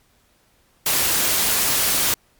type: noise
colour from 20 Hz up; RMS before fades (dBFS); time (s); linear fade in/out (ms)
white; -19; 0.86-2.14; 2
effects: pink hiss -60 dBFS RMS until 2.39 s + MP3 96 kbps